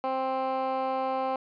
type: tone with band-pass filter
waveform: 15% pulse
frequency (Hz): 262.8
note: C4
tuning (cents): +8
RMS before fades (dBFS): -29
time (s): 0.04-1.36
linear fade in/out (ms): 0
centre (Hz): 770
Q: 1.3
effects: resampled to 11025 Hz